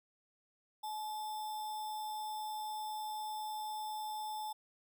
sine tone with sample-and-hold, 856 Hz, A5, 48 cents flat, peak -38 dBFS, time 0.83-4.53 s, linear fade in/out 10 ms, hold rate 4410 Hz, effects none

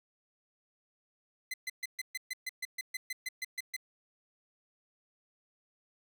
sawtooth tone bursts, 2040 Hz, C7, 44 cents flat, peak -31 dBFS, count 15, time 1.51-3.765 s, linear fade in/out 5 ms, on 29 ms, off 130 ms, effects none

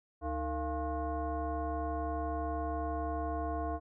sine tone with frequency modulation, 310 Hz, D#4, 6 cents flat, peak -32 dBFS, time 0.21-3.8 s, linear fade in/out 50 ms, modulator 383 Hz, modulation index 1.7, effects none

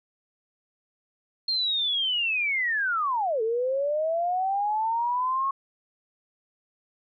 sine linear two-way sweep, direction down then up, 4245 to 434.6 to 1099 Hz, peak -23 dBFS, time 1.48-5.51 s, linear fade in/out 5 ms, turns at 3.42 s, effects none

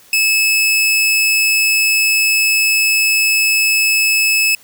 sawtooth tone, 2600 Hz, E7, 24 cents flat, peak -8 dBFS, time 0.13-4.55 s, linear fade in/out 2 ms, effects white hiss -46 dBFS RMS until 4.63 s

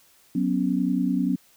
sine chord, F# suspended fourth, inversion none, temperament equal, 185 / 246.9 / 277.2 Hz, F#3 / B3 / C#4, 0 / 0 / 0 cents, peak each -25 dBFS, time 0.35-1.36 s, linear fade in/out 5 ms, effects white hiss -58 dBFS RMS until 1.56 s

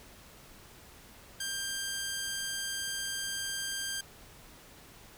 10% pulse tone, 1589 Hz, G6, 23 cents sharp, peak -25 dBFS, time 1.4-4.01 s, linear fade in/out 5 ms, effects pink hiss -54 dBFS RMS until 5.17 s

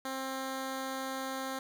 10% pulse tone, 265.1 Hz, C4, 23 cents sharp, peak -27 dBFS, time 0.05-1.59 s, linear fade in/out 2 ms, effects none

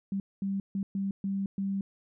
sine tone bursts at uneven times, 196 Hz, G3, in tune, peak -28 dBFS, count 6, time 0.12-0.2 / 0.42-0.6 / 0.75-0.83 / 0.95-1.11 / 1.24-1.46 / 1.58-1.81 s, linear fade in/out 2 ms, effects none

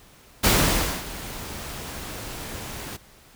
pink noise with ADSR envelope, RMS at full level -17 dBFS, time 0.43-2.97 s, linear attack 16 ms, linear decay 580 ms, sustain -18 dB, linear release 11 ms, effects pink hiss -52 dBFS RMS until 3.35 s

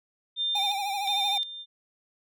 sine tone with tremolo, 3600 Hz, A7, 39 cents sharp, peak -25 dBFS, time 0.36-1.66 s, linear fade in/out 50 ms, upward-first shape square, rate 1.4 Hz, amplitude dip 75%
square tone with vibrato, 799 Hz, G5, 33 cents sharp, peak -29 dBFS, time 0.55-1.38 s, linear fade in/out 5 ms, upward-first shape triangle, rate 13 Hz, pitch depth 74 cents each way
effects none

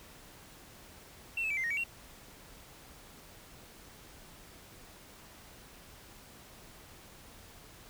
triangle tone with pitch steps, 2705 / 2602 / 2319 / 2083 / 1865 / 2268 / 2740 Hz, E7 / E7 / D7 / C7 / A#6 / C#7 / F7, +44 / -23 / -22 / -8 / 0 / +39 / -34 cents, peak -28 dBFS, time 1.37-1.839 s, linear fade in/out 5 ms, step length 67 ms, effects tanh soft clip ceiling -27 dBFS + pink hiss -54 dBFS RMS until 7.89 s

